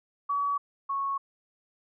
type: tone pair in turn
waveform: sine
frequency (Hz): 1136 / 1103.7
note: C#6 / C#6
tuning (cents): +42 / -8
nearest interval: unison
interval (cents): 50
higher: first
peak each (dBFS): -25 / -27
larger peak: first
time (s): 0.29-0.58 / 0.89-1.18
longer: neither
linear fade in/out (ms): 10
effects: none